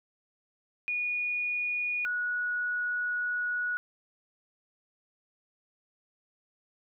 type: tone pair in turn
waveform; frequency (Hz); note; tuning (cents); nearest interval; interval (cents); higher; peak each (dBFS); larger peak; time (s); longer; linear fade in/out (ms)
sine; 2452 / 1462.1; D#7 / F#6; -26 / -21; major sixth; 895; first; -28; neither; 0.88-2.05 / 2.05-3.77; second; 0
effects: none